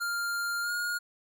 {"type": "tone with pitch glide", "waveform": "square", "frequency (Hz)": [1399, 1430], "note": ["F6", "F6"], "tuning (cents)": [3, 41], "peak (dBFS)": -30, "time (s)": [0, 0.99], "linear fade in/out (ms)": 20, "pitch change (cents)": 38, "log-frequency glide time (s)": [0.62, 0.71], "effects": []}